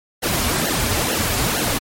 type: noise with flanger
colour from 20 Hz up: pink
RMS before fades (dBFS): -20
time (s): 0.22-1.79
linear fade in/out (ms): 20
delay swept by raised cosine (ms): 0.82 to 6.22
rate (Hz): 2.2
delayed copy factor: -1
effects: MP3 64 kbps